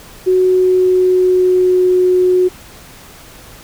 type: tone with pitch glide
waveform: sine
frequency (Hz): 370 to 365.3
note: F#4 to F#4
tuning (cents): 0 to -22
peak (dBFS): -8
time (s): 0.26-2.49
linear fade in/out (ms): 20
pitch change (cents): -22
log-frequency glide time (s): 0.37-1.95
effects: pink hiss -38 dBFS RMS until 3.63 s